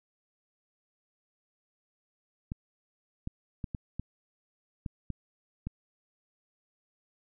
clicks, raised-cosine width 5 ms, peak -22 dBFS, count 8, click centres 2.519 / 3.274 / 3.642 / 3.748 / 3.996 / 4.862 / 5.103 / 5.67 s, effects none

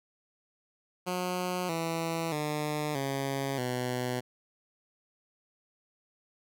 10% pulse tone with pitch steps, 180.9 / 164.93 / 150.37 / 137.1 / 124.99 Hz, F#3 / E3 / D3 / C#3 / B2, -39 / +1 / +41 / -19 / +21 cents, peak -22 dBFS, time 1.06-4.21 s, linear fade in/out 20 ms, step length 630 ms, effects none

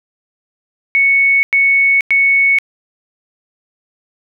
sine tone bursts, 2215 Hz, C#7, 2 cents flat, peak -8 dBFS, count 3, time 0.95-2.586 s, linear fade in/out 0 ms, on 480 ms, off 98 ms, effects none

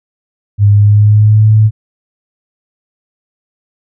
sine tone with pitch glide, 102.2 to 108.28 Hz, G#2 to A2, -27 to -27 cents, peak -3 dBFS, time 0.58-1.71 s, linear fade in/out 50 ms, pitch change +100 cents, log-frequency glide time 0.69-1.48 s, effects none

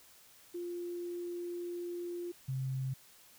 sine tone pair in turn, 349.2 / 132.05 Hz, F4 / C3, 0 / +16 cents, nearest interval octave + perfect fourth, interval 1684 cents, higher first, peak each -37 / -33 dBFS, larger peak second, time 0.54-2.32 / 2.48-2.94 s, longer first, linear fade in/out 10 ms, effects white hiss -60 dBFS RMS until 3.38 s

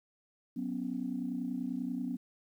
sine chord, F# suspended fourth, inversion none, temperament equal, 185 / 246.9 / 277.2 Hz, F#3 / B3 / C#4, 0 / 0 / 0 cents, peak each -40 / -35 / -38 dBFS, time 0.56-2.17 s, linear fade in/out 10 ms, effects tanh soft clip ceiling -24 dBFS + 11-bit

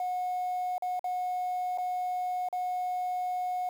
sine tone with dropouts, 728 Hz, F#5, 28 cents flat, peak -27 dBFS, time 0-3.69 s, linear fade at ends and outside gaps 2 ms, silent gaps 0.781-0.822 / 0.994-1.042 / 1.776-1.783 / 2.487-2.527 s, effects tanh soft clip ceiling -27 dBFS + 9-bit

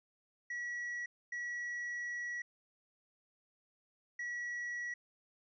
triangle tone bursts at uneven times, 1930 Hz, B6, 40 cents flat, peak -36 dBFS, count 3, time 0.5-1.06 / 1.32-2.42 / 4.19-4.94 s, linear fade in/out 5 ms, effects resampled to 16000 Hz

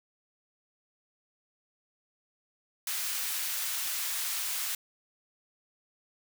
white high-pass noise, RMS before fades -33 dBFS, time 2.87-4.75 s, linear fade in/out 2 ms, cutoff 1200 Hz, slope 12 dB/octave, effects none

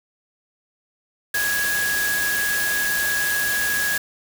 sine tone in noise, 1661.2 Hz, G#6, in tune, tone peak -21 dBFS, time 1.34-3.98 s, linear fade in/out 5 ms, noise white, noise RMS -26 dBFS, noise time 1.34-3.98 s, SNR +2 dB, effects none

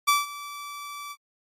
sawtooth tone with ADSR envelope, 1159 Hz, D6, 23 cents flat, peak -13 dBFS, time 0.07-1.16 s, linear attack 17 ms, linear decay 170 ms, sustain -19 dB, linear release 47 ms, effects AAC 48 kbps

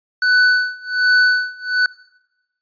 square tone with tremolo, 1494 Hz, F#6, 16 cents sharp, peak -10 dBFS, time 0.22-1.86 s, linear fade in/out 2 ms, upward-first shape sine, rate 1.3 Hz, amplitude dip 95%, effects noise-tail reverb RT60 1.0 s tail -23 dB re dry + resampled to 11025 Hz

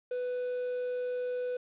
triangle tone, 496.7 Hz, B4, 10 cents sharp, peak -29 dBFS, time 0.11-1.57 s, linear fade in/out 5 ms, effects resampled to 8000 Hz + 10-bit

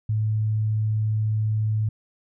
sine tone, 108.2 Hz, A2, 29 cents flat, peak -20 dBFS, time 0.09-1.89 s, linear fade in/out 5 ms, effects none

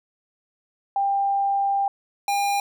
sine / square tone pair in turn, 794 / 805.1 Hz, G5 / G5, +22 / +46 cents, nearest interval unison, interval 24 cents, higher second, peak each -19 / -21 dBFS, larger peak first, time 0.96-1.88 / 2.28-2.6 s, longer first, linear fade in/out 2 ms, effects none

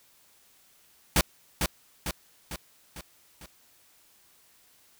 pink noise with echo, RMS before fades -21 dBFS, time 1.16-1.21 s, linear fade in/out 2 ms, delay 450 ms, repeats 5, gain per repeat -5 dB, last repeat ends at 3.46 s, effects white hiss -61 dBFS RMS until 4.99 s

